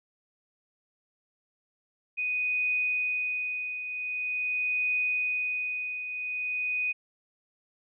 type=tone with tremolo; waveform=sine; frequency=2489 Hz; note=D#7; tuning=in tune; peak=-24 dBFS; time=2.17-6.93 s; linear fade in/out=20 ms; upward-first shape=triangle; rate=0.45 Hz; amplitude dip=65%; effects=none